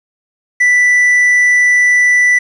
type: tone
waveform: triangle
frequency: 1975.5 Hz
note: B6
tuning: in tune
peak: -5 dBFS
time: 0.6-2.39 s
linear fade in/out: 10 ms
effects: resampled to 24000 Hz + 7-bit